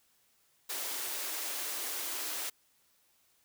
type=high-pass noise; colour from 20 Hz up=white; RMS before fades=-37 dBFS; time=0.69-2.5 s; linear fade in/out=10 ms; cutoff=270 Hz; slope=96 dB/octave; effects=white hiss -70 dBFS RMS until 3.44 s